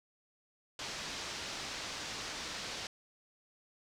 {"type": "low-pass noise", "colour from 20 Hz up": "white", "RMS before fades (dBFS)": -42, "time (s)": [0.79, 2.87], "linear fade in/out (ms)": 2, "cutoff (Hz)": 5900, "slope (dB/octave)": 24, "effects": []}